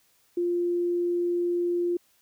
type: tone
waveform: sine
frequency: 349.2 Hz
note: F4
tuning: in tune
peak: -23 dBFS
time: 0.37-1.97 s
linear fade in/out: 5 ms
effects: white hiss -65 dBFS RMS until 2.21 s